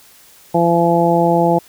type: harmonic tone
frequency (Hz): 170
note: F3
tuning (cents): -46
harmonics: 1 / 2 / 3 / 4 / 5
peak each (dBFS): -17 / -17 / -17 / -17 / -17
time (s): 0.54-1.59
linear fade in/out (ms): 10
effects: white hiss -46 dBFS RMS until 1.68 s